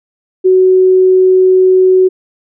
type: tone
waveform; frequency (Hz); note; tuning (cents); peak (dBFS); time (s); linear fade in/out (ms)
sine; 372.7; F#4; +13; -4; 0.44-2.09; 20
effects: none